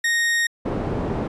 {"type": "tone", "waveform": "40% pulse", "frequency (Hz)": 1861, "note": "A#6", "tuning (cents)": -3, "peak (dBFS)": -17, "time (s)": [0.04, 0.47], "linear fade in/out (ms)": 5}
{"type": "low-pass noise", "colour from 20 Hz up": "white", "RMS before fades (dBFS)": -25, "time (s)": [0.65, 1.28], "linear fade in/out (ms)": 10, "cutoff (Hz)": 440, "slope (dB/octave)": 12}
{"effects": ["resampled to 24000 Hz"]}